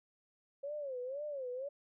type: tone with vibrato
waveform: sine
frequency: 544 Hz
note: C#5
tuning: 33 cents flat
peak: -38 dBFS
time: 0.63-1.69 s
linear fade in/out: 10 ms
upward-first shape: sine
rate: 2 Hz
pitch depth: 170 cents each way
effects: none